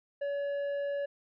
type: tone with tanh clipping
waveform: sine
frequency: 567 Hz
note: C#5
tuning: 39 cents sharp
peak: -32 dBFS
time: 0.21-1.06 s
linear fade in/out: 10 ms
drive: 7 dB
effects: none